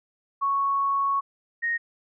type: tone pair in turn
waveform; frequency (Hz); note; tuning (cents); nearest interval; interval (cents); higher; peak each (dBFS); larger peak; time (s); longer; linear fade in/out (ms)
sine; 1108 / 1863.4; C#6 / A#6; -1 / -1; major sixth; 900; second; -21 / -23; first; 0.41-1.21 / 1.62-1.78; first; 20
effects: none